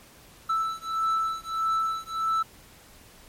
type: beating tone pair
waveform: triangle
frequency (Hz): 1318.5 / 1320.1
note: E6 / E6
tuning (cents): 0 / +2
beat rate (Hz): 1.6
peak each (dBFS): -26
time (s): 0.49-2.43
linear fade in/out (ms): 10
effects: pink hiss -52 dBFS RMS until 3.28 s + MP3 64 kbps